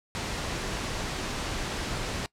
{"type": "noise", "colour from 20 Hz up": "pink", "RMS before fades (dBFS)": -32, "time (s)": [0.15, 2.26], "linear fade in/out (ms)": 0, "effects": ["noise-tail reverb RT60 0.1 s tail -22 dB re dry", "low-pass 7000 Hz 12 dB/octave"]}